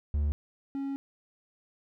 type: tone pair in turn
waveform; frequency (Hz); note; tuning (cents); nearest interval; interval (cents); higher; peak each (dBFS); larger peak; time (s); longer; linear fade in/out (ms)
triangle; 73.42 / 275.3; D2 / C#4; 0 / -12; octave + major seventh; 2288; second; -23 / -29; first; 0.14-0.32 / 0.75-0.96; second; 0
effects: none